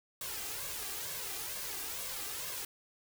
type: noise with flanger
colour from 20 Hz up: white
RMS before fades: -40 dBFS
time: 0.21-2.65 s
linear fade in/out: 2 ms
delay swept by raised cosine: 1.8 to 2.55 ms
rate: 2.2 Hz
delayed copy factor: +0.6
effects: none